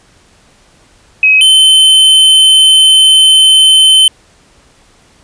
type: tone pair in turn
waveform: sine / square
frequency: 2543 / 3071 Hz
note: D#7 / G7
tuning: +37 / -36 cents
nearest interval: minor third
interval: 327 cents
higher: second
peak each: -3 dBFS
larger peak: neither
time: 1.23-1.41 / 1.41-4.08 s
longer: second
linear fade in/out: 2 ms
effects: pink hiss -46 dBFS RMS until 5.23 s + resampled to 22050 Hz